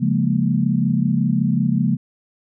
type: chord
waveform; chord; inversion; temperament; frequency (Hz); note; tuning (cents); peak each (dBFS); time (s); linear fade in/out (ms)
sine; Bb minor seventh; first; equal; 138.59 / 174.61 / 207.7 / 233.1; Db3 / F3 / Ab3 / Bb3; 0 / 0 / 0 / 0; -21; 0-1.97; 20
effects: none